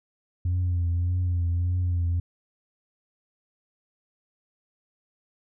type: tone with vibrato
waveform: sine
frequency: 87.9 Hz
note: F2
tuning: 12 cents sharp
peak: -20 dBFS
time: 0.45-2.2 s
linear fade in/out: 5 ms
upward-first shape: triangle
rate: 1.7 Hz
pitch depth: 54 cents each way
effects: tanh soft clip ceiling -20 dBFS